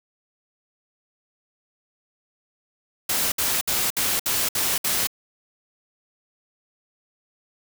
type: noise bursts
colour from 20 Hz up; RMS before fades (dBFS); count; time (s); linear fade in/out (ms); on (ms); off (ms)
white; -23; 7; 3.09-5.072; 5; 230; 62
effects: none